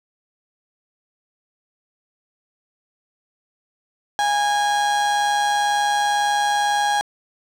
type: tone with amplitude modulation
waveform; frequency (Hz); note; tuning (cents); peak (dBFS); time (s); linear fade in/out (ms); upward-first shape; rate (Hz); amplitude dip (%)
35% pulse; 822; G#5; -18; -14; 4.19-7.01; 0; sine; 142; 35
effects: low-pass 8000 Hz 12 dB/octave + 7-bit